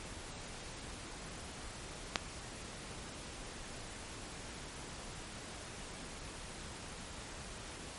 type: click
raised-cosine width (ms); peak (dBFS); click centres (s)
0.2; -11; 2.158
effects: pink hiss -47 dBFS RMS until 7.98 s + MP3 48 kbps